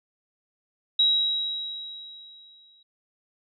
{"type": "tone with exponential decay", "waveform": "sine", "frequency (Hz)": 3849, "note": "B7", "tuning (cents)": -45, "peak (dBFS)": -16, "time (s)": [0.99, 2.83], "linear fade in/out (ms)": 5, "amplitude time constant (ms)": 400, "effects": []}